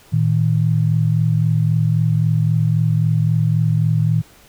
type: tone pair together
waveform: sine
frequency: 113.3 / 157.07 Hz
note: A#2 / D#3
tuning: -49 / +17 cents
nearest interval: tritone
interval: 566 cents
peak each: -16 dBFS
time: 0.12-4.22 s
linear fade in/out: 20 ms
effects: pink hiss -48 dBFS RMS until 4.48 s